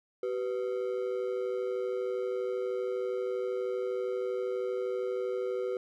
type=ring-modulated tone; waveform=triangle; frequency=438.4 Hz; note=A4; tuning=6 cents flat; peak=-25 dBFS; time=0.23-5.77 s; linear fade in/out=2 ms; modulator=56.3 Hz; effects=none